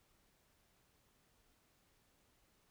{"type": "silence", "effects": ["pink hiss -74 dBFS RMS until 2.7 s"]}